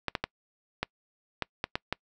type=clicks; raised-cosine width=0.3 ms; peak=-12 dBFS; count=8; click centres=0.083 / 0.152 / 0.24 / 0.83 / 1.423 / 1.641 / 1.755 / 1.926 s; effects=noise-tail reverb RT60 0.1 s tail -26 dB re dry